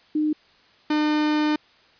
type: tone pair in turn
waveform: sine / 45% pulse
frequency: 305.1 / 302.6 Hz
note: D#4 / D#4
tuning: -34 / -48 cents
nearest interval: unison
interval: 14 cents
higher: first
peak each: -19 dBFS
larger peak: neither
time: 0.15-0.33 / 0.9-1.56 s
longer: second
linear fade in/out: 5 ms
effects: white hiss -56 dBFS RMS until 1.99 s + resampled to 11025 Hz